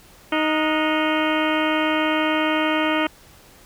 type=harmonic tone with a mistuned harmonic; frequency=311.1 Hz; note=D#4; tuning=in tune; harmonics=1 / 2 / 3 / 4 / 5 / 6 / 7 / 8 / 9 / 10; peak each=-22 / -25 / -27 / -28 / -29 / -30 / -30 / -31 / -32 / -32 dBFS; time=0.32-3.07 s; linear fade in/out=5 ms; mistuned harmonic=5; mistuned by=-110 cents; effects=pink hiss -49 dBFS RMS until 3.65 s